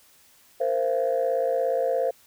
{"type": "chord", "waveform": "sine", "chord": "Bb suspended second", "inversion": "none", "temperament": "equal with one note detuned", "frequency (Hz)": [466.2, 523.3, 680.9], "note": ["Bb4", "C5", "F5"], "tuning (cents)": [0, 0, -44], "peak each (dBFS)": [-27, -23, -26], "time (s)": [0.6, 2.11], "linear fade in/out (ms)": 10, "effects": ["tanh soft clip ceiling -15 dBFS", "white hiss -57 dBFS RMS until 2.26 s"]}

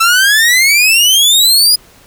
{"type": "exponential sweep", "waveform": "sawtooth", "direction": "up", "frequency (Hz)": [1318.5, 5010], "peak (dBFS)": -3, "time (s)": [0, 1.76], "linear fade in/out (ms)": 10, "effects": ["pink hiss -43 dBFS RMS until 2.06 s"]}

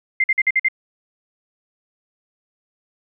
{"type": "tone bursts", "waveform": "sine", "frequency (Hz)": 2093, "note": "C7", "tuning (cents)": 0, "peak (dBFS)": -13, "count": 6, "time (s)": [0.2, 0.685], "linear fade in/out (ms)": 5, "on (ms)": 40, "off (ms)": 49, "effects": []}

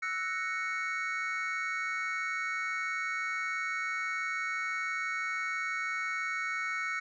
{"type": "chord", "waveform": "triangle", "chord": "F# dominant seventh", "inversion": "third", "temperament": "equal", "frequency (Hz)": [1318.5, 1480, 1864.7, 2217], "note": ["E6", "F#6", "A#6", "C#7"], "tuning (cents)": [0, 0, 0, 0], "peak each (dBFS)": [-36, -37, -38, -33], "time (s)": [0.02, 7], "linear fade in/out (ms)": 10, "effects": ["resampled to 16000 Hz"]}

